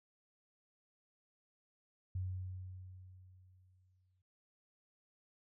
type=tone with exponential decay; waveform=sine; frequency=92.5 Hz; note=F#2; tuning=in tune; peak=-35 dBFS; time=2.15-4.22 s; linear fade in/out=5 ms; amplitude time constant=450 ms; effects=none